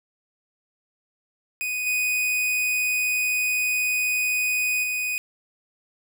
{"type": "tone with level steps", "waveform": "45% pulse", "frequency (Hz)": 2489, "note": "D#7", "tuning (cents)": 0, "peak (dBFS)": [-25, -21, -24], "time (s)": [1.61, 5.18], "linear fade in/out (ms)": 0, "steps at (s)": [1.86, 4.83], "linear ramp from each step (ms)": 10, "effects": []}